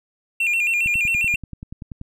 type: tone with vibrato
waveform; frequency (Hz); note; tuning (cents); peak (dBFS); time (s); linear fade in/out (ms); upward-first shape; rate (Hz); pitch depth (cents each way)
triangle; 2558; D#7; +47; -16; 0.4-1.36; 5; square; 7.4; 99
type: click train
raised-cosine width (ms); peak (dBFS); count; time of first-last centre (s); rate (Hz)
5; -21; 13; 0.86-2.014; 10.4
effects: none